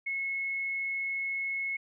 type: tone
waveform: sine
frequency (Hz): 2183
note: C#7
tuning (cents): -27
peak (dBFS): -30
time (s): 0.06-1.77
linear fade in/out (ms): 10
effects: none